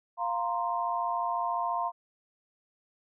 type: chord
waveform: sine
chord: F suspended fourth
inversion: none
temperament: equal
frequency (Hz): 698.5 / 932.3 / 1046.5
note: F5 / Bb5 / C6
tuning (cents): 0 / 0 / 0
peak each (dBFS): -32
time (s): 0.17-1.92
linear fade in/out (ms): 50
effects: none